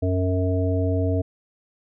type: harmonic tone with a mistuned harmonic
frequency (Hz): 92.4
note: F#2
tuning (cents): -2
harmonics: 1 / 3 / 5 / 7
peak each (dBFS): -21 / -26 / -28 / -29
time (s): 0.02-1.22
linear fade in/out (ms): 10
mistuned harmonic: 5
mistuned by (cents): -18
effects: none

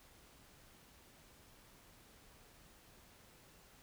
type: silence
effects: pink hiss -63 dBFS RMS until 3.82 s

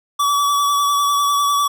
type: tone with vibrato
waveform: square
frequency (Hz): 1145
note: D6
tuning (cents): -44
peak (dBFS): -15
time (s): 0.19-1.68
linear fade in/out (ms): 10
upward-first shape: triangle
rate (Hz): 10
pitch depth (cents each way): 28
effects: none

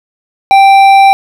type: tone with hard clipping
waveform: sine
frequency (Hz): 784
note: G5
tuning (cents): 0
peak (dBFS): -3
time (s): 0.51-1.13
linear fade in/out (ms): 0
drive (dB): 9
effects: none

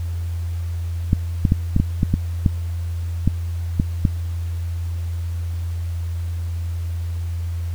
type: clicks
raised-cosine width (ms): 5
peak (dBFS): -3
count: 11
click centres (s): 1.131 / 1.452 / 1.521 / 1.764 / 1.8 / 2.031 / 2.14 / 2.462 / 3.276 / 3.799 / 4.052
effects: added 85 Hz sine -22 dBFS peak until 7.74 s + pink hiss -46 dBFS RMS until 7.74 s

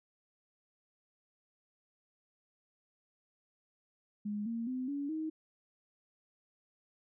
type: tone with pitch steps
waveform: sine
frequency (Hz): 207.7 / 230.5 / 255.7 / 283.7 / 314.8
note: G#3 / A#3 / C4 / C#4 / D#4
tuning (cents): 0 / -19 / -40 / +40 / +20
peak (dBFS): -34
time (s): 4.25-5.3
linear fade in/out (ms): 10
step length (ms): 210
effects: none

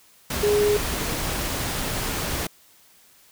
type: tone in noise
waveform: sine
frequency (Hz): 415.3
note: G#4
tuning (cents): 0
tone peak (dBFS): -17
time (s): 0.43-0.77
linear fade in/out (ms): 5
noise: pink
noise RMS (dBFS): -27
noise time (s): 0.3-2.47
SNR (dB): +7
effects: white hiss -55 dBFS RMS until 3.31 s

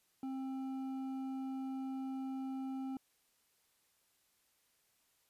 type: tone with hard clipping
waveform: sine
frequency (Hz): 265.1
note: C4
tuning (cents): +23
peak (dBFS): -40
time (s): 0.23-2.97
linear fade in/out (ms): 2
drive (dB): 7
effects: white hiss -75 dBFS RMS until 5.29 s + resampled to 32000 Hz

